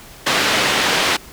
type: band-pass noise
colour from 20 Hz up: white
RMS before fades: -17 dBFS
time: 0.26-1.17 s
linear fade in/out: 10 ms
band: 150 to 3400 Hz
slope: 12 dB/octave
effects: pink hiss -40 dBFS RMS until 1.32 s